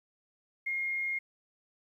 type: tone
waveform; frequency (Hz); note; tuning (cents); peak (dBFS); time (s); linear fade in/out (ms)
sine; 2137; C7; +36; -30; 0.66-1.19; 10
effects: 11-bit